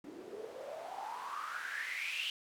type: noise with band-pass filter sweep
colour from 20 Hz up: white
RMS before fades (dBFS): -42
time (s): 0.04-2.3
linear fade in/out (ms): 2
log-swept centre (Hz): 300 to 3000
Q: 9.2
effects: none